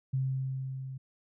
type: tone with level ramp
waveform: sine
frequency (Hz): 132.4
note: C3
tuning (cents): +21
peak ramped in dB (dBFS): -26 to -38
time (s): 0.13-0.98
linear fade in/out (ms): 10
effects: none